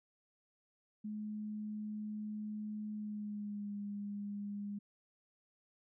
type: tone with pitch glide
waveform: sine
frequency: 212 to 203.7 Hz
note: G#3 to G#3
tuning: +36 to -33 cents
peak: -39 dBFS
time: 1.04-4.79 s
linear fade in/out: 10 ms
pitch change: -69 cents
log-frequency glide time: 2.93-3.76 s
effects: none